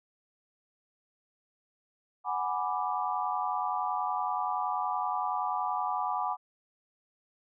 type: chord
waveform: sine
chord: G# half-diminished seventh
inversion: third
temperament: equal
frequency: 740 / 830.6 / 987.8 / 1174.7 Hz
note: F#5 / G#5 / B5 / D6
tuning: 0 / 0 / 0 / 0 cents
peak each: -34 dBFS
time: 2.24-6.37 s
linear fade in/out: 50 ms
effects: none